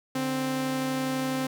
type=tone pair together; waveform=sawtooth; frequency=146.82 / 261.6 Hz; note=D3 / C4; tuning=0 / 0 cents; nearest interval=minor seventh; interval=1000 cents; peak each=-32 / -23 dBFS; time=0.15-1.47 s; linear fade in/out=5 ms; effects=none